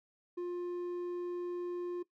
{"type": "tone with hard clipping", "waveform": "sine", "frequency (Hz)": 352.9, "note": "F4", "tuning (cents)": 18, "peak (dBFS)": -36, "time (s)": [0.37, 2.03], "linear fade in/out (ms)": 10, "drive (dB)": 3, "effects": ["noise-tail reverb RT60 0.1 s tail -18 dB re dry"]}